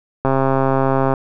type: click train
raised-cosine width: 1 ms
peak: -3 dBFS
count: 120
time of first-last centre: 0.25-1.138 s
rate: 134 Hz
effects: none